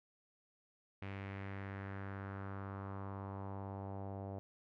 sawtooth tone with low-pass filter sweep, 98 Hz, G2, in tune, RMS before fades -45 dBFS, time 1.02-4.39 s, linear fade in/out 0 ms, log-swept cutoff 2400 to 680 Hz, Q 2.6, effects none

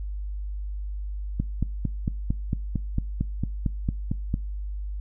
click train, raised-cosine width 5 ms, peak -12 dBFS, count 14, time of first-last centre 1.4-4.341 s, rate 4.42 Hz, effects noise-tail reverb RT60 0.4 s tail -25 dB re dry + added 50 Hz sine -29 dBFS peak until 5 s

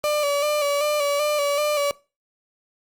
35% pulse tone with vibrato, 584 Hz, D5, 10 cents flat, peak -18 dBFS, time 0.04-1.91 s, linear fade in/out 0 ms, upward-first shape square, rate 2.6 Hz, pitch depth 37 cents each way, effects noise-tail reverb RT60 0.3 s tail -21 dB re dry + Opus 48 kbps

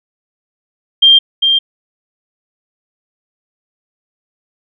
sine tone with echo, 3186 Hz, G7, 27 cents sharp, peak -3 dBFS, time 1.02-1.19 s, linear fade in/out 10 ms, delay 400 ms, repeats 1, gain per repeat -5 dB, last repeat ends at 1.59 s, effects none

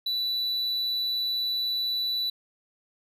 triangle tone, 3962 Hz, B7, 5 cents sharp, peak -24 dBFS, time 0.06-2.3 s, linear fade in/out 5 ms, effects none

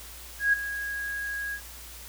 sine tone with ADSR envelope, 1648 Hz, G#6, 14 cents flat, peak -17 dBFS, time 0.39-1.61 s, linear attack 140 ms, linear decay 13 ms, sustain -13 dB, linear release 78 ms, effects added 59 Hz sine -47 dBFS peak until 2.08 s + white hiss -45 dBFS RMS until 2.08 s

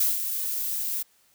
violet noise with ADSR envelope, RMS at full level -21 dBFS, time 0-1.03 s, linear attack 5 ms, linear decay 170 ms, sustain -8 dB, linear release 11 ms, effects white hiss -63 dBFS RMS until 1.34 s

